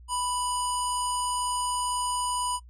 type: tone with low-pass filter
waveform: square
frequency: 987.8 Hz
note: B5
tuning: in tune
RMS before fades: -29 dBFS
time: 0.08-2.6 s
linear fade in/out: 50 ms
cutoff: 9500 Hz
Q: 10
effects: noise-tail reverb RT60 0.1 s tail -21 dB re dry + added 60 Hz sine -46 dBFS peak until 2.69 s